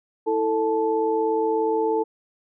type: tone cluster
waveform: sine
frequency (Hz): 326.6 / 443.5 / 873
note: E4 / A4 / A5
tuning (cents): -16 / +14 / -14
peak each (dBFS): -27 / -21 / -26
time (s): 0.26-2.04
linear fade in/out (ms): 20
effects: none